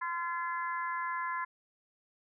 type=harmonic tone; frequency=342.5 Hz; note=F4; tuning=34 cents flat; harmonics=3 / 4 / 5 / 6; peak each=-34 / -42 / -39 / -45 dBFS; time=0.01-1.45 s; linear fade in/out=10 ms; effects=none